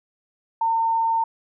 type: tone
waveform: sine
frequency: 908 Hz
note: A#5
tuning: 46 cents flat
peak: -18 dBFS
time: 0.61-1.24 s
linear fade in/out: 5 ms
effects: none